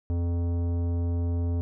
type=tone with tanh clipping; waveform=sine; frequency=85.9 Hz; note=F2; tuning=28 cents flat; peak=-26 dBFS; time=0.1-1.61 s; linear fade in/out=0 ms; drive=14 dB; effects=none